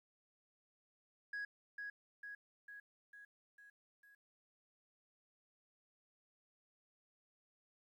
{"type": "tone with echo", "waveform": "sine", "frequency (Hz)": 1661.2, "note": "G#6", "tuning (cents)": 0, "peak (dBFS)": -38, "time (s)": [1.33, 1.45], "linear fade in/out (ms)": 5, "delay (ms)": 450, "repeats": 6, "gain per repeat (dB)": -4, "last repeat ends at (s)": 4.15, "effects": ["tanh soft clip ceiling -39 dBFS", "13-bit"]}